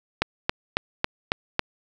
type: click train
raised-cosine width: 0.3 ms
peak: -4 dBFS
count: 6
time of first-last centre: 0.22-1.594 s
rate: 3.64 Hz
effects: none